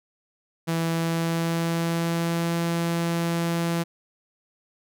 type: tone with pitch glide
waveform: sawtooth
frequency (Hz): 165.2 to 168.77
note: E3 to E3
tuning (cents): +4 to +41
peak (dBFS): -19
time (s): 0.67-3.84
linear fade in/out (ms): 20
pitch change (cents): +37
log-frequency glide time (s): 0.88-2.56
effects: none